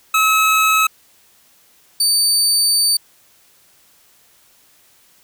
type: tone pair in turn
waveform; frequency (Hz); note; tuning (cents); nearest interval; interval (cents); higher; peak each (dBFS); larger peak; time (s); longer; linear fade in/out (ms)
25% pulse; 1288 / 4590; E6 / D8; -41 / -40; octave + minor seventh; 2201; second; -8; neither; 0.14-0.87 / 2-2.97; second; 5
effects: white hiss -53 dBFS RMS until 5.23 s